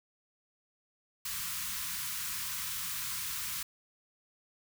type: band-stop noise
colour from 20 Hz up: white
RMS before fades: -37 dBFS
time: 1.25-3.63 s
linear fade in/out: 5 ms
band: 210 to 960 Hz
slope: 96 dB/octave
effects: none